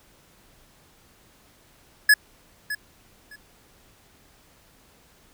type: tone with echo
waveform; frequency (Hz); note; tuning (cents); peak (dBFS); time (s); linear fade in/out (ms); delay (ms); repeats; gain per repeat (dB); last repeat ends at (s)
square; 1700; G#6; +40; -12; 2.09-2.14; 5; 610; 2; -15; 3.36
effects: pink hiss -57 dBFS RMS until 5.33 s